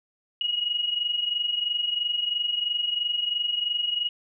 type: tone pair together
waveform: sine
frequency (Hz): 2876 / 2899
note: F#7 / F#7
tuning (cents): -50 / -36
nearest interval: unison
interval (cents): 14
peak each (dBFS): -30 / -25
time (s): 0.41-4.09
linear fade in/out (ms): 2
effects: none